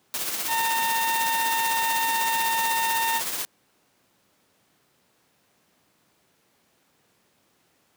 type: noise with tremolo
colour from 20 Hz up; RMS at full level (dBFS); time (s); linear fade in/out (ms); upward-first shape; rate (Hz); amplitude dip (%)
white; -27; 0.14-3.45; 0; triangle; 16; 50
type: harmonic tone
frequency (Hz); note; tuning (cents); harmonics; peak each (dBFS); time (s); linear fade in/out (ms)
912; A#5; -38; 1 / 2 / 3 / 4; -24 / -30 / -34 / -36; 0.47-3.22; 50
effects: pink hiss -65 dBFS RMS until 7.96 s + high-pass 150 Hz 12 dB/octave